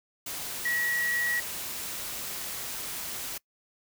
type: tone in noise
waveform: sine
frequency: 1919 Hz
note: A#6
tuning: 50 cents sharp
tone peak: -26 dBFS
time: 0.65-1.4 s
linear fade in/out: 5 ms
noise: white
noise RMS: -36 dBFS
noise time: 0.26-3.38 s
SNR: +7 dB
effects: noise-tail reverb RT60 0.1 s tail -23 dB re dry